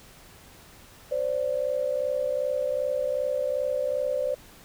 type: tone pair together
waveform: sine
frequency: 518 / 580.6 Hz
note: C5 / D5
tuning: -17 / -20 cents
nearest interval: major second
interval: 197 cents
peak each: -27 dBFS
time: 1.11-4.35 s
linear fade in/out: 10 ms
effects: pink hiss -51 dBFS RMS until 4.64 s